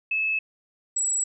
sine tone pair in turn, 2600 / 7791 Hz, E7 / B8, -24 / -25 cents, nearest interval octave + perfect fifth, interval 1899 cents, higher second, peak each -22 dBFS, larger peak neither, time 0.11-0.39 / 0.96-1.24 s, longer neither, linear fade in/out 5 ms, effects none

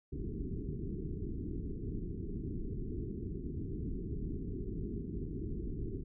pink low-pass noise, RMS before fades -39 dBFS, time 0.12-6.04 s, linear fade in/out 10 ms, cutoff 420 Hz, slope 96 dB/octave, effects none

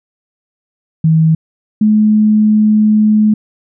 sine tone pair in turn, 160 / 213.6 Hz, D#3 / G#3, +49 / +49 cents, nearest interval perfect fourth, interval 500 cents, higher second, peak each -6 dBFS, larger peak neither, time 1.04-1.35 / 1.81-3.34 s, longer second, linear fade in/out 5 ms, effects none

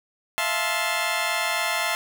15% pulse chord, F major seventh, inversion third, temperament just, 654.8 / 698.5 / 873.1 / 1047.7 Hz, E5 / F5 / A5 / C6, -12 / 0 / -14 / +2 cents, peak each -23 dBFS, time 0.38-1.95 s, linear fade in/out 0 ms, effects none

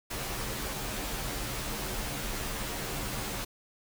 pink noise with comb filter, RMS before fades -35 dBFS, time 0.1-3.45 s, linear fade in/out 10 ms, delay 12 ms, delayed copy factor -0.95, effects none

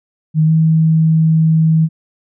sine tone with pitch glide, 156.5 to 160.07 Hz, D#3 to D#3, +10 to +49 cents, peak -8 dBFS, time 0.34-1.89 s, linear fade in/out 50 ms, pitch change +39 cents, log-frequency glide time 0.45-0.51 s, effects none

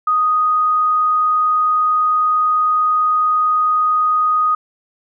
sine tone, 1244.5 Hz, D#6, in tune, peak -12 dBFS, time 0.07-4.55 s, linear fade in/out 5 ms, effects none

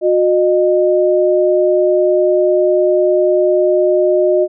sine tone pair together, 363.1 / 613 Hz, F#4 / D#5, -33 / -26 cents, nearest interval major sixth, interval 907 cents, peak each -12 dBFS, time 0.01-4.48 s, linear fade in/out 50 ms, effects none

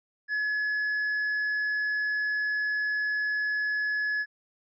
triangle tone, 1700 Hz, G#6, 40 cents sharp, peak -24 dBFS, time 0.28-4.26 s, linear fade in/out 50 ms, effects resampled to 16000 Hz

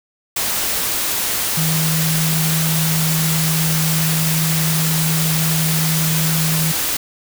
sine tone in noise, 159.7 Hz, D#3, 45 cents sharp, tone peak -17 dBFS, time 1.57-6.72 s, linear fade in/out 5 ms, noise white, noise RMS -20 dBFS, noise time 0.36-6.97 s, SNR 0 dB, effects none

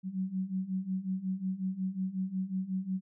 sine beating tone pair, 185 / 190.5 Hz, F#3 / G3, 0 / -49 cents, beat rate 5.5 Hz, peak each -36 / -33 dBFS, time 0.03-3.01 s, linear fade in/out 50 ms, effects none

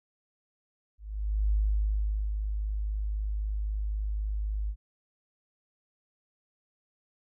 sine tone with ADSR envelope, 51.91 Hz, G#1, in tune, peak -22 dBFS, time 0.98-4.76 s, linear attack 530 ms, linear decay 810 ms, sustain -6 dB, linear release 68 ms, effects none

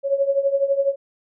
sine tone with tremolo, 553 Hz, C#5, 4 cents flat, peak -13 dBFS, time 0.03-0.96 s, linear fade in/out 50 ms, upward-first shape triangle, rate 12 Hz, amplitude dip 85%, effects none

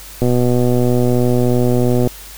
click train, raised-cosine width 2 ms, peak -3 dBFS, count 229, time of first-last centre 0.22-2.074 s, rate 123 Hz, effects added 50 Hz sine -38 dBFS peak until 2.37 s + white hiss -36 dBFS RMS until 2.37 s

